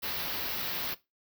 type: band-stop noise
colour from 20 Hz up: white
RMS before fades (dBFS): -34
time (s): 0.02-0.95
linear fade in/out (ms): 20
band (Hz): 5300 to 13000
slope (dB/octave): 48
effects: noise-tail reverb RT60 0.2 s tail -17 dB re dry